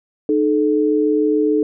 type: tone pair together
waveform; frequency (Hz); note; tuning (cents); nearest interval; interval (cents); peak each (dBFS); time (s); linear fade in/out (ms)
sine; 305.5 / 432.4; D#4 / A4; -32 / -30; tritone; 602; -16; 0.29-1.63; 2
effects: none